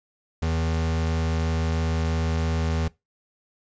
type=tone pair together; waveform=square; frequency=81.37 / 161.2 Hz; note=E2 / E3; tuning=-22 / -38 cents; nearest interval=octave; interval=1184 cents; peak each=-24 / -30 dBFS; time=0.42-2.88 s; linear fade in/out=5 ms; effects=noise-tail reverb RT60 0.2 s tail -21 dB re dry + resampled to 16000 Hz